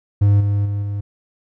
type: tone with level steps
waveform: triangle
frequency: 101.5 Hz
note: G#2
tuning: 39 cents flat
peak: -8 / -13 / -17 / -19 dBFS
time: 0.21-1.01 s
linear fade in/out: 10 ms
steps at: 0.4 / 0.65 / 0.82 s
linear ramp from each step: 10 ms
effects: none